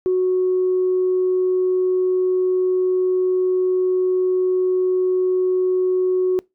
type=tone; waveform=sine; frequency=368.7 Hz; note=F#4; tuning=6 cents flat; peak=-14 dBFS; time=0.06-6.39 s; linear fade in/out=0 ms; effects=noise-tail reverb RT60 0.2 s tail -25 dB re dry + tanh soft clip ceiling -11 dBFS